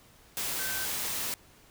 sine tone in noise, 1541 Hz, G6, 30 cents flat, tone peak -37 dBFS, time 0.59-0.85 s, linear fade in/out 0 ms, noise white, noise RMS -33 dBFS, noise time 0.37-1.34 s, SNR -7 dB, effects pink hiss -58 dBFS RMS until 1.7 s

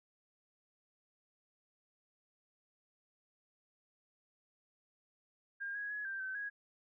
sine tone with pitch steps, 1609 / 1658 / 1684 / 1577 / 1536 / 1655 Hz, G6 / G#6 / G#6 / G6 / G6 / G#6, +45 / -3 / +24 / +10 / -36 / -6 cents, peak -38 dBFS, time 5.6-6.5 s, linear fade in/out 20 ms, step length 150 ms, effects none

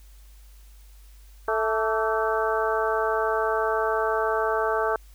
harmonic tone with a mistuned harmonic, 220 Hz, A3, in tune, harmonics 2 / 3 / 4 / 5 / 6 / 7, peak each -26 / -28 / -29 / -30 / -31 / -31 dBFS, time 1.48-4.96 s, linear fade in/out 2 ms, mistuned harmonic 5, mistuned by +71 cents, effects added 50 Hz sine -46 dBFS peak until 5.14 s + white hiss -59 dBFS RMS until 5.14 s

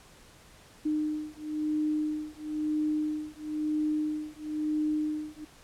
sine beating tone pair, 304.5 / 305.5 Hz, D#4 / D#4, -37 / -32 cents, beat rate 1 Hz, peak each -31 dBFS, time 0.85-5.45 s, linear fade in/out 10 ms, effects pink hiss -55 dBFS RMS until 5.63 s + low-pass 11000 Hz 12 dB/octave

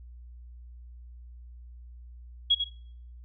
sine tone with echo, 3317 Hz, G#7, 3 cents flat, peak -18 dBFS, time 2.5-2.55 s, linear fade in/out 10 ms, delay 94 ms, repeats 1, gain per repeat -7 dB, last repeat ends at 2.644 s, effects noise-tail reverb RT60 0.6 s tail -19 dB re dry + added 60 Hz sine -44 dBFS peak until 3.24 s

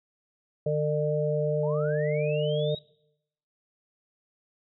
harmonic tone, 150.4 Hz, D3, 42 cents sharp, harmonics 1 / 3 / 4, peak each -28 / -28 / -28 dBFS, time 0.66-2.75 s, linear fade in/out 5 ms
sine linear sweep, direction up, 830.6 to 3857 Hz, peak -38 dBFS, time 1.63-2.79 s, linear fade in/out 5 ms
effects noise-tail reverb RT60 0.8 s tail -23 dB re dry

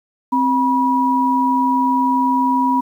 sine tone pair together, 262.3 / 970 Hz, C4 / B5, +4 / -31 cents, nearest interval octave + major seventh, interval 2265 cents, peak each -17 / -15 dBFS, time 0.32-2.81 s, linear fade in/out 10 ms, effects 8-bit

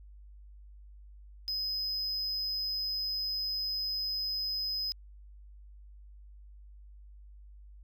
triangle tone, 5050 Hz, D#8, 25 cents sharp, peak -30 dBFS, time 1.48-4.92 s, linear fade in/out 0 ms, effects added 50 Hz sine -49 dBFS peak until 7.83 s

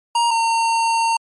square tone pair in turn, 939 / 913.9 Hz, A#5 / A#5, +12 / -35 cents, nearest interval unison, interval 47 cents, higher first, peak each -15 / -16 dBFS, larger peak first, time 0.15-0.31 / 0.31-1.17 s, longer second, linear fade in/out 5 ms, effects MP3 48 kbps

